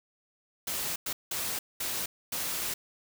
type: noise bursts at uneven times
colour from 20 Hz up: white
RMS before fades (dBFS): -33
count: 5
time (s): 0.67-0.96 / 1.06-1.13 / 1.31-1.59 / 1.8-2.06 / 2.32-2.74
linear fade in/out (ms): 5
effects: none